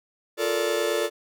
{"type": "chord", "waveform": "45% pulse", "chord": "Bb major seventh", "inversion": "second", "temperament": "just", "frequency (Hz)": [349.6, 437, 466.2, 582.7], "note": ["F4", "A4", "Bb4", "D5"], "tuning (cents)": [2, -12, 0, -14], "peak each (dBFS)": [-30, -27, -30, -28], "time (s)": [0.37, 1.1], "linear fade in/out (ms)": 50, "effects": []}